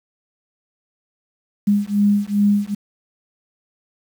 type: beating tone pair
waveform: sine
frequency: 203.1 / 205.6 Hz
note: G#3 / G#3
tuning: -38 / -17 cents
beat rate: 2.5 Hz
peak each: -17 dBFS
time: 1.67-2.75 s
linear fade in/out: 10 ms
effects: 7-bit